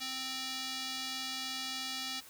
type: tone with band-pass filter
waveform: square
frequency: 261.6 Hz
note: C4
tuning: in tune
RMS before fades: -39 dBFS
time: 0-2.21 s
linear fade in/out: 20 ms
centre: 4300 Hz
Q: 1.7
effects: white hiss -54 dBFS RMS until 2.29 s